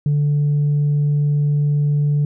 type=tone; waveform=sine; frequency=146.3 Hz; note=D3; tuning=6 cents flat; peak=-12 dBFS; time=0.06-2.25 s; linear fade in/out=2 ms; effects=tanh soft clip ceiling -12 dBFS